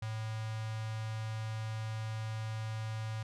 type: tone with notch filter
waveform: square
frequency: 110 Hz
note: A2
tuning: in tune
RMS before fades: -38 dBFS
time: 0.02-3.23 s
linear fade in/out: 5 ms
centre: 340 Hz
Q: 0.68
effects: low-pass 7000 Hz 12 dB/octave